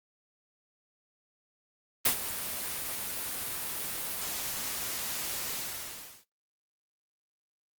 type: noise with ADSR envelope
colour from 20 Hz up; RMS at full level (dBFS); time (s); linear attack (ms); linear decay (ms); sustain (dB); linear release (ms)
white; -22; 2.05-6.25; 7; 94; -13; 750
effects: noise-tail reverb RT60 0.2 s tail -21 dB re dry + Opus 32 kbps